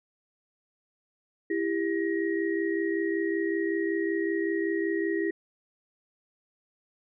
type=tone cluster; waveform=sine; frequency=332 / 397.3 / 1890 Hz; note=E4 / G4 / A#6; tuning=+12 / +23 / +23 cents; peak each=-28 / -29 / -35 dBFS; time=1.5-5.31 s; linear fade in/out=5 ms; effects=none